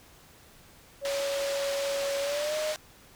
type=tone with pitch glide; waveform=sine; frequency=558 to 615.6 Hz; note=C#5 to D#5; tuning=+11 to -19 cents; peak=-28 dBFS; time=1.01-2.76 s; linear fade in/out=50 ms; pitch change=+170 cents; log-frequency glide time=2.21-2.56 s
type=band-pass noise; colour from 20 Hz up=white; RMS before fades=-37 dBFS; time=1.05-2.76 s; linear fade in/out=0 ms; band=380 to 5300 Hz; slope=12 dB/octave
effects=pink hiss -55 dBFS RMS until 3.15 s